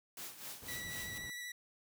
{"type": "noise with tremolo", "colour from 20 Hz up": "white", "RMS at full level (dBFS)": -45, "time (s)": [0.17, 1.18], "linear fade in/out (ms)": 2, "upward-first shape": "sine", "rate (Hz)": 4, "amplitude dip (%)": 70}
{"type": "noise", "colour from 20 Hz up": "brown", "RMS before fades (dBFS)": -47, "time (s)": [0.62, 1.3], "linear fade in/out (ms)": 0}
{"type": "tone with vibrato", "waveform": "sawtooth", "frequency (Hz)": 1953, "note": "B6", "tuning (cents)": -20, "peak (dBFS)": -39, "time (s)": [0.68, 1.52], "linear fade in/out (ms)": 5, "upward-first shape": "sine", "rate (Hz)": 13, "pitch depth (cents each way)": 15}
{"effects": ["high-pass 80 Hz 12 dB/octave"]}